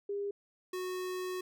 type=tone pair in turn; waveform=sine / square; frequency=403.6 / 367.4 Hz; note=G#4 / F#4; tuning=-49 / -12 cents; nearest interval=major second; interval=163 cents; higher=first; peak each=-33 / -36 dBFS; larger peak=first; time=0.09-0.31 / 0.73-1.41 s; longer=second; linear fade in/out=5 ms; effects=none